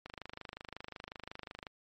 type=click train; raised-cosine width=0.3 ms; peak=-27 dBFS; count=42; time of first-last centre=0.06-1.668 s; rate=25.5 Hz; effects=MP3 48 kbps